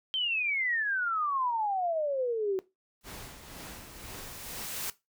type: exponential sweep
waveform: sine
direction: down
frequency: 3159 to 370 Hz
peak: -27 dBFS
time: 0.14-2.59 s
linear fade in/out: 0 ms
type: noise with exponential growth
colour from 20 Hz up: white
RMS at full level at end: -34 dBFS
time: 3.01-4.9 s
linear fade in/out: 1 ms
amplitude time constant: 410 ms
type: noise with tremolo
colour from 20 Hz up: pink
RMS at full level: -43 dBFS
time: 3.03-4.68 s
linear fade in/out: 50 ms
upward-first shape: sine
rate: 2 Hz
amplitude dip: 55%
effects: noise-tail reverb RT60 0.2 s tail -17 dB re dry